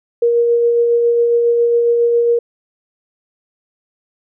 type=tone with tremolo; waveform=sine; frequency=471.6 Hz; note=A#4; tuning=20 cents sharp; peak=-9 dBFS; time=0.22-2.39 s; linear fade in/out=5 ms; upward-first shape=sine; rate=7.3 Hz; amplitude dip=25%; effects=none